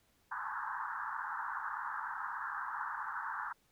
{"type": "band-pass noise", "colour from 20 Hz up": "pink", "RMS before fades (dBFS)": -40, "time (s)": [0.31, 3.53], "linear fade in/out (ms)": 10, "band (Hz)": [850, 1700], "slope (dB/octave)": 96, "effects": ["pink hiss -72 dBFS RMS until 3.71 s"]}